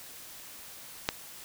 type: click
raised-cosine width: 0.2 ms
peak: -8 dBFS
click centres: 1.089 s
effects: white hiss -47 dBFS RMS until 1.44 s